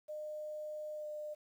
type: tone with pitch glide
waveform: sine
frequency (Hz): 608 to 602.8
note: D#5 to D5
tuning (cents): -40 to +45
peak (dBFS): -40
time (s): 0.08-1.35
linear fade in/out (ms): 20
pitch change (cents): -15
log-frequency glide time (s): 0.94-1.07
effects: 11-bit